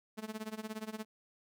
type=tone with tremolo; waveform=sawtooth; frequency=217.5 Hz; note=A3; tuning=20 cents flat; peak=-33 dBFS; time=0.17-1.05 s; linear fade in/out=20 ms; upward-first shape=sine; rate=17 Hz; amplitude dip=90%; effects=none